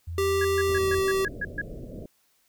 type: tone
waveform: sine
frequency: 84.5 Hz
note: E2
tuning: 43 cents sharp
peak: -31 dBFS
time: 0.07-1.01 s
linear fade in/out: 10 ms
type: tone with pitch glide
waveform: square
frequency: 392 to 385.5 Hz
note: G4 to G4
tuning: 0 to -29 cents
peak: -23 dBFS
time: 0.18-1.25 s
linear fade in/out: 2 ms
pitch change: -29 cents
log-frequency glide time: 0.71-0.79 s
type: tone bursts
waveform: sine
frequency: 1661.2 Hz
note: G#6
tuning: in tune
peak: -26 dBFS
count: 8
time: 0.41-1.616 s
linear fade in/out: 5 ms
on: 37 ms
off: 130 ms
type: low-pass noise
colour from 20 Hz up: pink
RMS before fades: -39 dBFS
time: 0.67-2.06 s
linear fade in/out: 2 ms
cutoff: 650 Hz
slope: 96 dB/octave
effects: white hiss -67 dBFS RMS until 2.48 s